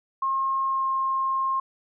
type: tone with pitch glide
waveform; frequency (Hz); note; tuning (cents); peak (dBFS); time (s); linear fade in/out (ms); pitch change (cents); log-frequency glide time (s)
sine; 1073 to 1066.2; C6 to C6; +43 to +32; -22; 0.22-1.6; 5; -11; 0.66-0.86
effects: none